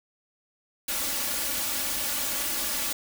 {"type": "noise with comb filter", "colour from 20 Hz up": "white", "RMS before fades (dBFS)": -29, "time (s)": [0.88, 2.93], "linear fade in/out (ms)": 5, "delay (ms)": 3.5, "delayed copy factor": 0.9, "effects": []}